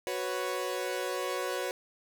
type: chord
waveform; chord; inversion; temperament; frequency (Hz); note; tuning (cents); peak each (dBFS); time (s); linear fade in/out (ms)
sawtooth; F# suspended fourth; none; equal; 370 / 493.9 / 554.4; F#4 / B4 / C#5; 0 / 0 / 0; -32; 0.07-1.71; 0
effects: none